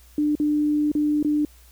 sine tone with dropouts, 298 Hz, D4, 25 cents sharp, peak -18 dBFS, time 0.18-1.45 s, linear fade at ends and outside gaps 2 ms, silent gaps 0.353-0.399 / 0.917-0.951 / 1.228-1.247 s, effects added 60 Hz sine -49 dBFS peak until 1.71 s + white hiss -55 dBFS RMS until 1.71 s

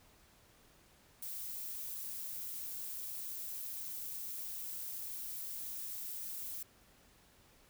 violet noise, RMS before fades -43 dBFS, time 1.22-6.63 s, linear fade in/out 5 ms, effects pink hiss -65 dBFS RMS until 7.69 s

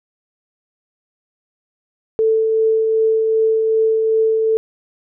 sine tone with tremolo, 442.8 Hz, A4, 11 cents sharp, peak -11 dBFS, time 2.19-4.57 s, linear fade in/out 0 ms, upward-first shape triangle, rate 2.6 Hz, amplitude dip 30%, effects none

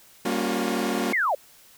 sawtooth chord, G half-diminished seventh, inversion none, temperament equal with one note detuned, 196 / 233.1 / 277.2 / 358.4 Hz, G3 / Bb3 / Db4 / F4, 0 / 0 / 0 / +45 cents, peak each -27 / -24 / -26 / -25 dBFS, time 0.25-1.13 s, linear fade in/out 5 ms
sine linear sweep, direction down, 2217 to 507 Hz, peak -20 dBFS, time 1.13-1.35 s, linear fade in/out 5 ms
effects white hiss -53 dBFS RMS until 1.77 s

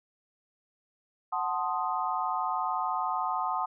sine chord, F# diminished seventh, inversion none, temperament equal, 740 / 880 / 1046.5 / 1244.5 Hz, F#5 / A5 / C6 / Eb6, 0 / 0 / 0 / 0 cents, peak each -33 dBFS, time 1.32-3.66 s, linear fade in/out 10 ms, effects none

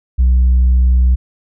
sine tone, 62.6 Hz, B1, 24 cents sharp, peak -5 dBFS, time 0.18-1.16 s, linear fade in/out 20 ms, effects tanh soft clip ceiling -6 dBFS

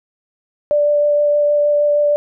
sine tone with vibrato, 587.3 Hz, D5, in tune, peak -11 dBFS, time 0.71-2.16 s, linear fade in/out 0 ms, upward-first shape sine, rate 6.4 Hz, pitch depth 8 cents each way, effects none

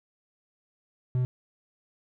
triangle tone, 126 Hz, B2, 35 cents sharp, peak -21 dBFS, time 1.15-1.25 s, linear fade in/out 0 ms, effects none

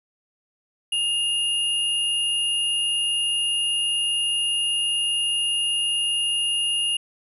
sine tone pair together, 2834 / 10099 Hz, F7 / D#9, +25 / +25 cents, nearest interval octave + minor seventh, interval 2200 cents, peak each -21 / -29 dBFS, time 0.92-6.97 s, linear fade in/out 5 ms, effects none

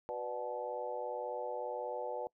harmonic tone with a mistuned harmonic, 123.47 Hz, B2, in tune, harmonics 3 / 4 / 5 / 6 / 7, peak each -48 / -40 / -42 / -46 / -43 dBFS, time 0.09-2.27 s, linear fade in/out 0 ms, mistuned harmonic 5, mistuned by -62 cents, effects noise-tail reverb RT60 0.1 s tail -24 dB re dry

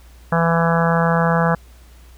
harmonic tone, 167 Hz, E3, 23 cents sharp, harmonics 1 / 3 / 4 / 5 / 6 / 7 / 8 / 9 / 10, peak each -17 / -22 / -23 / -24 / -25 / -25 / -26 / -27 / -27 dBFS, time 0.32-1.55 s, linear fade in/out 5 ms, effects added 60 Hz sine -42 dBFS peak until 2.17 s + pink hiss -52 dBFS RMS until 2.17 s

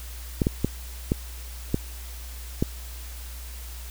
clicks, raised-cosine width 3 ms, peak -8 dBFS, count 6, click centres 0.418 / 0.469 / 0.646 / 1.119 / 1.744 / 2.625 s, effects added 60 Hz sine -36 dBFS peak until 3.9 s + white hiss -44 dBFS RMS until 3.9 s

